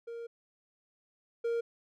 triangle tone pair in turn, 466.2 / 466.2 Hz, A#4 / A#4, 0 / 0 cents, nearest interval unison, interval 0 cents, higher neither, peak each -37 / -27 dBFS, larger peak second, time 0.07-0.27 / 1.44-1.61 s, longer first, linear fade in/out 10 ms, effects none

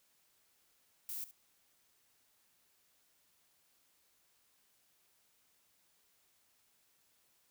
violet noise with echo, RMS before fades -42 dBFS, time 1.09-1.24 s, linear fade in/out 0 ms, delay 70 ms, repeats 1, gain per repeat -15 dB, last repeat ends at 1.31 s, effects white hiss -73 dBFS RMS until 7.5 s

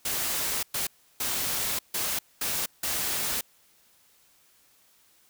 white noise bursts at uneven times, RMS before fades -29 dBFS, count 6, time 0.05-0.63 / 0.74-0.87 / 1.2-1.79 / 1.94-2.19 / 2.41-2.66 / 2.83-3.41 s, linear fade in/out 5 ms, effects white hiss -62 dBFS RMS until 5.29 s

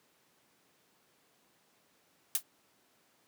blue noise with exponential decay, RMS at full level -24 dBFS, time 2.35-2.43 s, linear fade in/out 2 ms, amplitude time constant 16 ms, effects pink hiss -69 dBFS RMS until 3.27 s + high-pass 200 Hz 12 dB/octave

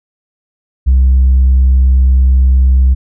triangle tone with tanh clipping, 64.9 Hz, C2, 13 cents flat, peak -5 dBFS, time 0.86-2.95 s, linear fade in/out 20 ms, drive 6 dB, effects none

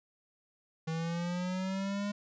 square linear sweep, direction up, 159.8 to 205.8 Hz, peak -33 dBFS, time 0.87-2.12 s, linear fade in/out 10 ms, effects resampled to 16000 Hz

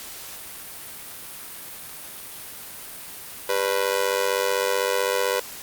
sawtooth tone with amplitude modulation, 493.9 Hz, B4, in tune, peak -13 dBFS, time 3.49-5.4 s, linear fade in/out 5 ms, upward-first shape sine, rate 95.8 Hz, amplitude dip 100%, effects white hiss -38 dBFS RMS until 5.62 s + Opus 48 kbps

